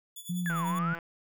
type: tone with tremolo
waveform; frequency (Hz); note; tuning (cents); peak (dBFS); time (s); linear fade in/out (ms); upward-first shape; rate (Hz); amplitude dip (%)
5% pulse; 3444; A7; -38; -32; 0.16-0.79; 5; sine; 10; 75
type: tone with vibrato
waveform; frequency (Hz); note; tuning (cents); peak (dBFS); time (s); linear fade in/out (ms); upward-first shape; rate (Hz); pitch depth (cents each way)
sine; 171.9; F3; -27; -29; 0.29-0.94; 10; sine; 2.8; 74
type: exponential two-way sweep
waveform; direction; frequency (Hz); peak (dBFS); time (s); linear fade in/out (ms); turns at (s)
sine; down then up; 1760 to 932.3 to 1505; -31; 0.46-0.95; 0; 0.66
type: click train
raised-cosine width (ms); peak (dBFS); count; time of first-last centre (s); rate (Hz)
0.5; -26; 83; 0.5-0.988; 168
effects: none